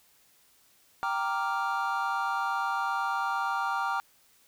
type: chord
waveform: triangle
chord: G minor seventh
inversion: none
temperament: equal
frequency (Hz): 784 / 932.3 / 1174.7 / 1396.9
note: G5 / Bb5 / D6 / F6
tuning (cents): 0 / 0 / 0 / 0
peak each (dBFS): -31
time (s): 1.03-4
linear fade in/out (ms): 0
effects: white hiss -63 dBFS RMS until 4.47 s